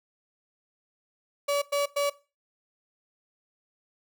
35% pulse tone bursts, 571 Hz, D5, 49 cents flat, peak -22 dBFS, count 3, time 1.48-2.1 s, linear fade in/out 10 ms, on 140 ms, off 100 ms, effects noise-tail reverb RT60 0.3 s tail -18 dB re dry

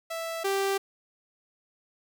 sawtooth tone pair in turn, 659.3 / 392 Hz, E5 / G4, 0 / 0 cents, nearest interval major sixth, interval 900 cents, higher first, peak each -28 / -21 dBFS, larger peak second, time 0.1-0.44 / 0.44-0.78 s, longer neither, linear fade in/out 10 ms, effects 10-bit

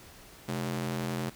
sawtooth ring-modulated tone, 171.3 Hz, F3, 33 cents flat, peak -24 dBFS, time 0.48-1.3 s, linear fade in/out 10 ms, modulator 40.1 Hz, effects pink hiss -52 dBFS RMS until 1.35 s

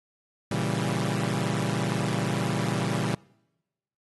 sawtooth chord, A# diminished seventh, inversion none, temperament equal, 116.54 / 138.59 / 164.81 / 196 Hz, A#2 / C#3 / E3 / G3, 0 / 0 / 0 / 0 cents, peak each -27 dBFS, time 0.51-3.15 s, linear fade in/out 5 ms, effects noise-tail reverb RT60 1.0 s tail -26 dB re dry + AAC 32 kbps

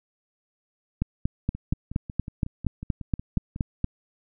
two click trains, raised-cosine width 5 ms, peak -11 / -22 dBFS, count 13 / 12, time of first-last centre 1.02-3.844 / 1.55-3.561 s, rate 4.25 / 5.47 Hz, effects none

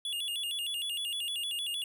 square tone with vibrato, 3108 Hz, G7, 16 cents flat, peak -33 dBFS, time 0.05-1.84 s, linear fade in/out 2 ms, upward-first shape square, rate 6.5 Hz, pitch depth 160 cents each way, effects none

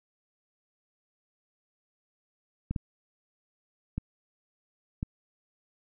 clicks, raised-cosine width 5 ms, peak -18 dBFS, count 4, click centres 2.71 / 2.762 / 3.98 / 5.029 s, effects none

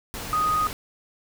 sine tone in noise, 1244.5 Hz, D#6, in tune, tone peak -20 dBFS, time 0.33-0.67 s, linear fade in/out 0 ms, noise pink, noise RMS -34 dBFS, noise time 0.14-0.73 s, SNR +11 dB, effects none

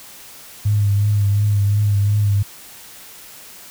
sine tone with vibrato, 102.5 Hz, G#2, 22 cents flat, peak -13 dBFS, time 0.65-2.43 s, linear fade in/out 10 ms, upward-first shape triangle, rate 2.8 Hz, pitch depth 43 cents each way, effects white hiss -40 dBFS RMS until 3.7 s

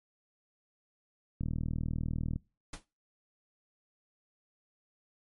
click train, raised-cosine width 5 ms, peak -22 dBFS, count 39, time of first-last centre 1.41-2.36 s, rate 40 Hz
pink noise with exponential decay, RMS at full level -37 dBFS, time 2.73-2.85 s, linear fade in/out 5 ms, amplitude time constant 24 ms
effects noise-tail reverb RT60 0.3 s tail -22 dB re dry + MP3 48 kbps

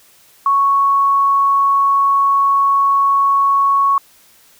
sine tone, 1108.7 Hz, C#6, in tune, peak -10 dBFS, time 0.46-3.98 s, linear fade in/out 2 ms, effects white hiss -49 dBFS RMS until 4.59 s

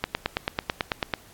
click train, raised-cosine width 0.3 ms, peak -7 dBFS, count 11, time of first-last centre 0.04-1.138 s, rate 9.11 Hz, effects pink hiss -52 dBFS RMS until 1.33 s + AAC 64 kbps

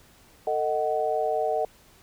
sine chord, D# diminished, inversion second, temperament just, 448 / 622.3 / 746.7 Hz, A4 / D#5 / F#5, +31 / 0 / +16 cents, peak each -28 / -27 / -27 dBFS, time 0.47-1.65 s, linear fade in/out 2 ms, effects pink hiss -56 dBFS RMS until 2.02 s

